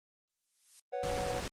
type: noise with exponential growth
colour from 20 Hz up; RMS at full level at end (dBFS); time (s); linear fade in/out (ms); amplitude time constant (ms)
violet; -44; 0.29-0.8; 5; 110
type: chord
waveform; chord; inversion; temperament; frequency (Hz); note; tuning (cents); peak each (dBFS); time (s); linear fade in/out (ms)
triangle; B suspended second; none; equal; 493.9 / 554.4 / 740; B4 / C#5 / F#5; 0 / 0 / 0; -36; 0.92-1.41; 20
type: noise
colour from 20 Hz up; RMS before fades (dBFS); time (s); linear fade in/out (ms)
pink; -38; 1.03-1.48; 2
effects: low-pass 8000 Hz 12 dB/octave + Opus 24 kbps